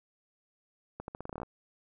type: accelerating click train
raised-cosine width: 1 ms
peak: -25 dBFS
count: 12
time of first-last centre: 1-1.432 s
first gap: 81 ms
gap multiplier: 0.84
effects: none